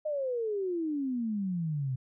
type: exponential sweep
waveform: sine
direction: down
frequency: 622.3 to 125.5 Hz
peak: -29 dBFS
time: 0.05-1.96 s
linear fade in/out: 10 ms
effects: none